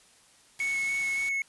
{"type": "band-stop noise", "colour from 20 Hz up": "white", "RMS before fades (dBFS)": -42, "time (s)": [0.59, 1.29], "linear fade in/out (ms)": 2, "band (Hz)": [450, 690], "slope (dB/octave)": 96}
{"type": "tone with vibrato", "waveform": "triangle", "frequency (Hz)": 2203, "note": "C#7", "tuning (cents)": -11, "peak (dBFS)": -25, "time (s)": [0.6, 1.42], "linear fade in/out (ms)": 2, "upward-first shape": "square", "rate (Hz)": 3.5, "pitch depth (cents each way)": 9}
{"effects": ["white hiss -59 dBFS RMS until 1.48 s", "resampled to 24000 Hz"]}